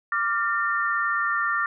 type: tone cluster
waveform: sine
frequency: 1175 / 1394 / 1809 Hz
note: D6 / F6 / A6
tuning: +1 / -4 / +48 cents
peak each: -26 dBFS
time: 0.12-1.66 s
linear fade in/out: 2 ms
effects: none